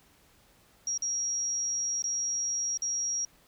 sine tone with dropouts, 5660 Hz, F8, 22 cents sharp, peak -28 dBFS, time 0.87-3.25 s, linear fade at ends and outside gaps 2 ms, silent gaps 0.977-1.021 / 2.022-2.04 / 2.774-2.82 s, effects pink hiss -62 dBFS RMS until 3.47 s

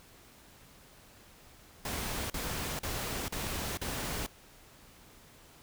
pink noise bursts, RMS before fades -36 dBFS, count 5, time 1.85-4.264 s, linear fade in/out 2 ms, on 450 ms, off 41 ms, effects pink hiss -57 dBFS RMS until 5.62 s

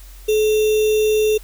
sine tone with sample-and-hold, 429.5 Hz, A4, 42 cents flat, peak -13 dBFS, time 0.28-1.38 s, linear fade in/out 10 ms, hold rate 3150 Hz, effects added 45 Hz sine -37 dBFS peak until 1.43 s + white hiss -47 dBFS RMS until 1.43 s

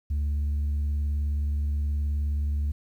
sine tone with vibrato, 73 Hz, D2, 10 cents flat, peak -21 dBFS, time 0.1-2.72 s, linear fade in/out 10 ms, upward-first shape sine, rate 19 Hz, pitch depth 27 cents each way, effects tanh soft clip ceiling -23 dBFS + 10-bit

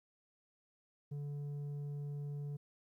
square tone with low-pass filter, 144.5 Hz, D3, 28 cents flat, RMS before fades -42 dBFS, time 1.11-2.57 s, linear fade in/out 10 ms, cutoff 290 Hz, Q 1.1, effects 13-bit

